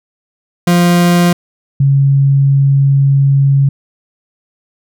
40% pulse / sine tone pair in turn, 174.61 / 138.26 Hz, F3 / C#3, 0 / -4 cents, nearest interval major third, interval 404 cents, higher first, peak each -6 dBFS, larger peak neither, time 0.67-1.33 / 1.8-3.69 s, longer second, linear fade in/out 5 ms, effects none

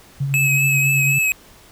sine tone with tremolo, 138.59 Hz, C#3, in tune, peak -17 dBFS, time 0.2-1.19 s, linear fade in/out 10 ms, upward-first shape sine, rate 9.3 Hz, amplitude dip 35%
square tone with vibrato, 2575 Hz, E7, 41 cents flat, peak -16 dBFS, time 0.34-1.32 s, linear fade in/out 0 ms, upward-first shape triangle, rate 3.9 Hz, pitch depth 34 cents each way
effects pink hiss -47 dBFS RMS until 1.71 s

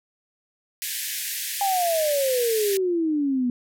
white band-pass noise, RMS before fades -30 dBFS, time 0.82-2.77 s, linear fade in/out 0 ms, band 1600 to 16000 Hz, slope 96 dB/octave
sine exponential sweep, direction down, 809 to 240.6 Hz, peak -20 dBFS, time 1.61-3.5 s, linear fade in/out 2 ms
effects none

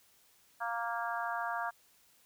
harmonic tone, 233.1 Hz, A#3, in tune, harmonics 3 / 4 / 5 / 6 / 7, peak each -38 / -39 / -40 / -41 / -41 dBFS, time 0.6-1.71 s, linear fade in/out 20 ms, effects white hiss -66 dBFS RMS until 2.25 s

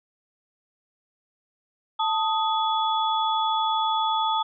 sine tone cluster, 884 / 1251 / 3402 Hz, A5 / D#6 / G#7, +8 / +9 / +41 cents, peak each -23 / -27 / -29 dBFS, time 1.99-4.43 s, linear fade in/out 10 ms, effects none

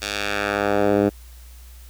10% pulse tone with band-pass filter sweep, 102 Hz, G#2, 31 cents flat, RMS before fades -21 dBFS, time 0.01-1.1 s, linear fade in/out 20 ms, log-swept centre 4700 to 320 Hz, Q 0.9, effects added 60 Hz sine -40 dBFS peak until 1.89 s + white hiss -51 dBFS RMS until 1.89 s

